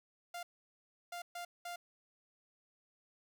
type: tone bursts at uneven times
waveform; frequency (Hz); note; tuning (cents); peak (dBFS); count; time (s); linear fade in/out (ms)
sawtooth; 698.5; F5; 0; -38; 4; 0.34-0.43 / 1.12-1.22 / 1.35-1.45 / 1.65-1.76; 5
effects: none